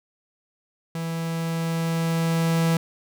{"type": "tone with level ramp", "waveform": "45% pulse", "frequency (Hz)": 164.81, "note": "E3", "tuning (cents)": 0, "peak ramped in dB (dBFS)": [-27, -18], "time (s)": [0.95, 2.77], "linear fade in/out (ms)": 2, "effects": []}